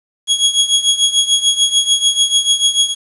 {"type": "tone with tremolo", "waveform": "sawtooth", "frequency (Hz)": 3322, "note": "G#7", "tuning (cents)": 0, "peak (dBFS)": -4, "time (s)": [0.27, 2.95], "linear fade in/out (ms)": 50, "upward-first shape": "triangle", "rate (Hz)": 6.8, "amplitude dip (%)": 85, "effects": ["resampled to 24000 Hz", "7-bit"]}